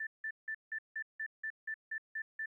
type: tone bursts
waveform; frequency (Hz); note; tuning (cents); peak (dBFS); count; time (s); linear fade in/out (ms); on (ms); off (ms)
sine; 1767; A6; +7; -36; 11; 0-2.459; 5; 69; 170
effects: 13-bit